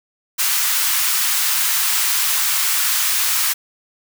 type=high-pass noise; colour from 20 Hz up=white; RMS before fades=-18 dBFS; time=0.38-3.54 s; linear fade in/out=20 ms; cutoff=980 Hz; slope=24 dB/octave; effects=none